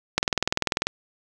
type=click train; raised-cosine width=0.2 ms; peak=-3 dBFS; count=15; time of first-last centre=0.18-0.87 s; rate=20.3 Hz; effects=none